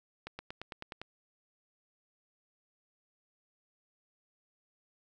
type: accelerating click train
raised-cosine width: 0.3 ms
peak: -25 dBFS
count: 8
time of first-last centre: 0.27-1.016 s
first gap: 120 ms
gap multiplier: 0.96
effects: none